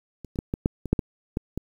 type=clicks; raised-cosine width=3 ms; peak=-25 / -27 / -11 / -13 / -7 / -18 / -6 / -11 / -12 / -16 dBFS; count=10; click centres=0.247 / 0.358 / 0.389 / 0.539 / 0.659 / 0.857 / 0.93 / 0.992 / 1.371 / 1.576 s; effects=8-bit